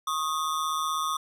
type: ring-modulated tone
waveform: square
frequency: 1172 Hz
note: D6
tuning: 4 cents flat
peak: -24 dBFS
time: 0.07-1.17 s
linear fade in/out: 5 ms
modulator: 78 Hz
effects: resampled to 32000 Hz + 11-bit